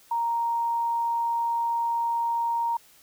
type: tone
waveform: sine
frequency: 932.3 Hz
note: A#5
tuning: in tune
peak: -23 dBFS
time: 0.11-2.77 s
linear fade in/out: 5 ms
effects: white hiss -56 dBFS RMS until 3.02 s